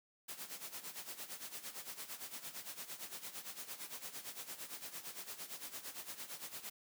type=noise with tremolo; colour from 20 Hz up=white; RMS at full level=-45 dBFS; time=0.28-6.7 s; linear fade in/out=10 ms; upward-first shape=sine; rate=8.8 Hz; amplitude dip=75%; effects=high-pass 150 Hz 12 dB/octave